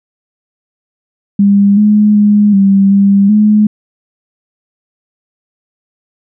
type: tone with pitch steps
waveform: sine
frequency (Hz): 200.6 / 210 / 207.4 / 196.1 / 198.6 / 211.4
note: G3 / G#3 / G#3 / G3 / G3 / G#3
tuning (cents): +40 / +19 / -2 / +1 / +23 / +31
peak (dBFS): -4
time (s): 1.39-3.67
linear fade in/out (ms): 5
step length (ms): 380
effects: none